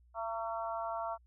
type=harmonic tone with a mistuned harmonic; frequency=225.5 Hz; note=A3; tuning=43 cents sharp; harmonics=3 / 4 / 5 / 6; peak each=-38 / -40 / -42 / -44 dBFS; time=0.14-1.18 s; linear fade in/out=50 ms; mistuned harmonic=4; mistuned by=+27 cents; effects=added 60 Hz sine -61 dBFS peak until 1.26 s